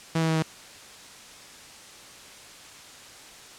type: tone with pitch steps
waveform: sawtooth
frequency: 163.1 / 161.69 / 160.3 / 158.92 Hz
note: E3 / E3 / E3 / D#3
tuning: -18 / -33 / -48 / +37 cents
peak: -18 dBFS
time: 0.15-0.426 s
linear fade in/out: 5 ms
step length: 69 ms
effects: white hiss -46 dBFS RMS until 3.58 s + low-pass 8000 Hz 12 dB/octave